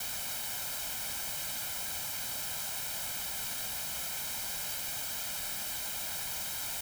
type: noise with comb filter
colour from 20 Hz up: white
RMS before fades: -37 dBFS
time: 0-6.81 s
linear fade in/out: 5 ms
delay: 1.3 ms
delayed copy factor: +0.65
effects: none